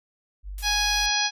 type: tone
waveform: sine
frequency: 48.58 Hz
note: G1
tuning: 15 cents flat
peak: -32 dBFS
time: 0.43-1.11 s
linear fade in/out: 50 ms
type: noise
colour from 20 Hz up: blue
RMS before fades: -39 dBFS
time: 0.58-1.06 s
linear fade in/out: 2 ms
type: harmonic tone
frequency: 830.6 Hz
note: G#5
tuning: in tune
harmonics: 1 / 2 / 3 / 4 / 5 / 6 / 7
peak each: -29 / -29 / -29 / -29 / -29 / -29 / -29 dBFS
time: 0.62-1.31 s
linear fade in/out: 50 ms
effects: resampled to 32000 Hz